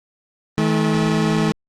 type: tone pair together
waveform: 30% pulse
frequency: 160.29 / 216.2 Hz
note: E3 / A3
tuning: -48 / -30 cents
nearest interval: perfect fourth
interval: 518 cents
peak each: -16 dBFS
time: 0.58-1.52 s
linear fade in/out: 0 ms
effects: low-pass 7000 Hz 12 dB/octave + Opus 32 kbps